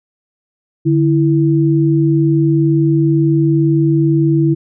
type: tone pair together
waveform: sine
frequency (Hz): 146.83 / 328.9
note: D3 / E4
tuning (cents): 0 / -4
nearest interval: octave + major second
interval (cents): 1396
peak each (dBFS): -12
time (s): 0.85-4.55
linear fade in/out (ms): 20
effects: none